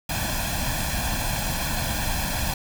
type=noise with comb filter; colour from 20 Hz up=pink; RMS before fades=-26 dBFS; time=0.09-2.54 s; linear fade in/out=5 ms; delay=1.2 ms; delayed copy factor=+0.8; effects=none